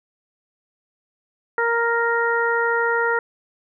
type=harmonic tone; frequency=466.2 Hz; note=A#4; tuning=in tune; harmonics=1 / 2 / 3 / 4; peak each=-22 / -24 / -22 / -25 dBFS; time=1.58-3.19 s; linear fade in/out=2 ms; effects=none